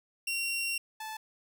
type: tone pair in turn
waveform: sawtooth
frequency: 2746 / 872.5 Hz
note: F7 / A5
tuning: -30 / -15 cents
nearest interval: octave + minor sixth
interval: 1985 cents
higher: first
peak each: -27 / -34 dBFS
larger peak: first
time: 0.27-0.78 / 1-1.17 s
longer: first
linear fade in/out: 5 ms
effects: none